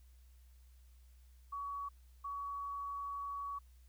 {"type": "tone bursts at uneven times", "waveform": "sine", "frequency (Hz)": 1128, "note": "C#6", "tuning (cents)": 30, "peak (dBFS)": -39, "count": 2, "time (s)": [[1.52, 1.89], [2.24, 3.59]], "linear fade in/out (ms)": 10, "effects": ["added 62 Hz sine -58 dBFS peak until 3.88 s", "white hiss -74 dBFS RMS until 3.88 s"]}